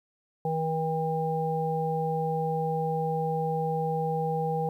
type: harmonic tone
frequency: 160 Hz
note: D#3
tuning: 49 cents sharp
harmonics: 1 / 3 / 5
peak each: -30 / -30 / -30 dBFS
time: 0.45-4.69 s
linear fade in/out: 2 ms
effects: 10-bit